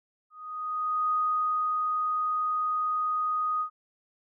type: tone with ADSR envelope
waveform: sine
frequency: 1244.5 Hz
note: D#6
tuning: in tune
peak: -23 dBFS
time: 0.3-3.7 s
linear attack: 810 ms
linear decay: 660 ms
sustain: -2 dB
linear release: 91 ms
effects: none